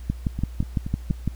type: two click trains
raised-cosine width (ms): 5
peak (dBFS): -10 / -16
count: 8 / 4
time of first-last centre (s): 0.1-1.276 / 0.39-1.103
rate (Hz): 5.95 / 4.21
effects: added 60 Hz sine -34 dBFS peak until 1.35 s + pink hiss -53 dBFS RMS until 1.35 s